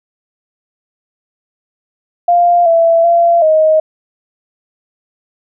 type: tone with pitch steps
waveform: sine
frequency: 698 / 666 / 683 / 627 Hz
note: F5 / E5 / F5 / D#5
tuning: -1 / +18 / -39 / +13 cents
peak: -6 dBFS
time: 2.28-3.8 s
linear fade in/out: 5 ms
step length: 380 ms
effects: none